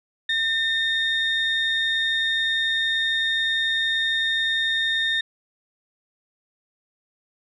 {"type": "tone pair together", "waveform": "sine", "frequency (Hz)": [1808, 3679], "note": ["A6", "A#7"], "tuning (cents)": [47, -24], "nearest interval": "octave", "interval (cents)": 1229, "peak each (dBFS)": -22, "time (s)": [0.29, 5.21], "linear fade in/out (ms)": 5, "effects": ["tanh soft clip ceiling -14 dBFS"]}